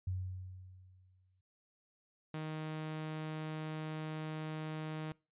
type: tone with exponential decay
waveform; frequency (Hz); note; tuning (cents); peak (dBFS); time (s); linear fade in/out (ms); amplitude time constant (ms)
sine; 92.5; F#2; 0; -33; 0.07-1.41; 5; 290
type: tone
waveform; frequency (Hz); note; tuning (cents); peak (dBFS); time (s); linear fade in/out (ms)
sawtooth; 156; D#3; +5; -35; 2.34-5.12; 2
effects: noise-tail reverb RT60 0.3 s tail -24 dB re dry + resampled to 8000 Hz